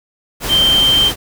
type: tone in noise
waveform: sine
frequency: 3136 Hz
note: G7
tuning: in tune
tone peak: -9 dBFS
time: 0.48-1.12 s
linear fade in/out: 50 ms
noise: pink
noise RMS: -21 dBFS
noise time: 0.4-1.16 s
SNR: +9 dB
effects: none